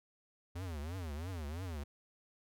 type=tone with vibrato; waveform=square; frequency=82.41 Hz; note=E2; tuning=in tune; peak=-40 dBFS; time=0.55-1.84 s; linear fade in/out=10 ms; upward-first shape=triangle; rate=3 Hz; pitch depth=290 cents each way; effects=none